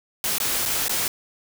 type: noise with dropouts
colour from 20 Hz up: white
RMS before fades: -24 dBFS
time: 0.24-1.08 s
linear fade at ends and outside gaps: 1 ms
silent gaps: 0.383-0.401 / 0.654-0.659 / 0.882-0.894 s
effects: none